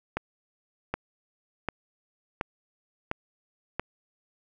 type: accelerating click train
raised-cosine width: 0.5 ms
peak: -13 dBFS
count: 6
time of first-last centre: 0.17-3.796 s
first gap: 770 ms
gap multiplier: 0.97
effects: none